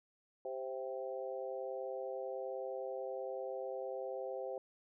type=harmonic tone with a mistuned harmonic; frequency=130.8 Hz; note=C3; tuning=in tune; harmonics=3 / 4 / 5 / 6; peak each=-45 / -41 / -47 / -49 dBFS; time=0.45-4.58 s; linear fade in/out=2 ms; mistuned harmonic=5; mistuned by=+25 cents; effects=none